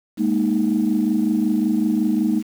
sine chord, Ab suspended second, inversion none, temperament equal, 207.7 / 233.1 / 311.1 Hz, Ab3 / Bb3 / Eb4, 0 / 0 / 0 cents, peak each -20 dBFS, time 0.17-2.43 s, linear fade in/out 50 ms, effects tanh soft clip ceiling -9 dBFS + 7-bit

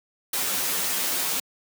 white noise with comb filter, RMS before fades -26 dBFS, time 0.33-1.4 s, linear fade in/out 5 ms, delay 11 ms, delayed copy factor +0.8, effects high-pass 150 Hz 12 dB/octave

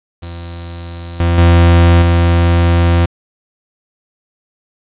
40% pulse tone with level steps, 85.5 Hz, F2, 36 cents flat, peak -24 / -9 / -4 / -7 dBFS, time 0.22-3.06 s, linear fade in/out 10 ms, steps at 1.2 / 1.38 / 2.02 s, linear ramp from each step 2 ms, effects resampled to 8000 Hz + 7-bit

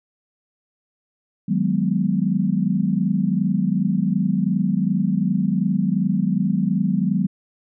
sine chord, G# minor seventh, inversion second, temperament equal, 155.56 / 185 / 207.7 / 246.9 Hz, D#3 / F#3 / G#3 / B3, 0 / 0 / 0 / 0 cents, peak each -26 / -20 / -22 / -26 dBFS, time 1.48-7.27 s, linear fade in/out 10 ms, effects none

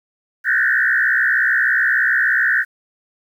sine tone with frequency modulation, 1671 Hz, G#6, 10 cents sharp, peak -13 dBFS, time 0.44-2.65 s, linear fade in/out 50 ms, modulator 63.3 Hz, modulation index 3.2, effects 8-bit

